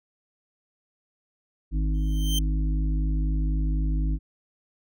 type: harmonic tone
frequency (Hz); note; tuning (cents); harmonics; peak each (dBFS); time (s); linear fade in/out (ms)
52; G#1; +3; 1 / 3 / 5 / 6; -22 / -32 / -36 / -38; 1.71-4.19; 50
type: tone with exponential growth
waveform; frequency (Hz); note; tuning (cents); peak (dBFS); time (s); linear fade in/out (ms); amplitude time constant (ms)
sawtooth; 3124; G7; -7; -21; 1.94-2.39; 5; 97
effects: none